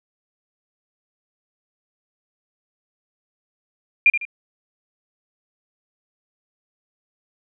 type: tone with echo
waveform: sine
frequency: 2400 Hz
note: D7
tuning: 37 cents sharp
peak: -9 dBFS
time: 4.06-4.1 s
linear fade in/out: 2 ms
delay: 76 ms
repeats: 2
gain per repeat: -9 dB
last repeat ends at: 4.252 s
effects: none